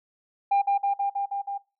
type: tone with echo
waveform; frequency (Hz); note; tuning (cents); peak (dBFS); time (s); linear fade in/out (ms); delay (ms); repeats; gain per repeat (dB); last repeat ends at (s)
sine; 799; G5; +33; -16; 0.51-0.62; 10; 160; 6; -2; 1.58
effects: noise-tail reverb RT60 0.3 s tail -22 dB re dry + tanh soft clip ceiling -17 dBFS